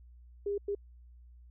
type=tone bursts at uneven times; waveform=sine; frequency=404.6 Hz; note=G#4; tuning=45 cents flat; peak=-30 dBFS; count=2; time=0.46-0.58 / 0.68-0.75 s; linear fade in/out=5 ms; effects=added 60 Hz sine -52 dBFS peak until 1.5 s